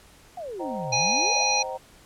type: exponential two-way sweep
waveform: sine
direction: down then up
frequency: 751 to 116.8 to 751 Hz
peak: -32 dBFS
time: 0.37-1.44 s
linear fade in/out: 5 ms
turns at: 0.94 s
type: chord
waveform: sine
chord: C minor seventh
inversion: none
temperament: equal with one note detuned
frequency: 523.3 / 622.3 / 767.4 / 932.3 Hz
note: C5 / Eb5 / G5 / Bb5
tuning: 0 / 0 / -37 / 0 cents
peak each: -33 / -38 / -35 / -36 dBFS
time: 0.59-1.78 s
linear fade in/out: 20 ms
type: harmonic tone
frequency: 826 Hz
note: G#5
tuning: 10 cents flat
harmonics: 1 / 3 / 5 / 7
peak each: -26 / -26 / -26 / -26 dBFS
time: 0.92-1.63 s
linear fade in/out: 10 ms
effects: pink hiss -53 dBFS RMS until 2.05 s + low-pass 12000 Hz 12 dB/octave